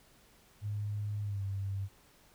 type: tone with pitch glide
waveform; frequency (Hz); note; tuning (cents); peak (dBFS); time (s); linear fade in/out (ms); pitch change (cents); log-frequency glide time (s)
sine; 103.83 to 98.06; G#2 to G2; 0 to +1; -33; 0.61-1.89; 50; -99; 1.22-1.43
effects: pink hiss -63 dBFS RMS until 2.34 s